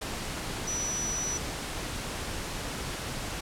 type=tone in noise; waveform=sine; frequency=5910 Hz; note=F#8; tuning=3 cents flat; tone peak=-30 dBFS; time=0.67-1.38 s; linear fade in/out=10 ms; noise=pink; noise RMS=-35 dBFS; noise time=0.01-3.41 s; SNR=+2 dB; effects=low-pass 10000 Hz 12 dB/octave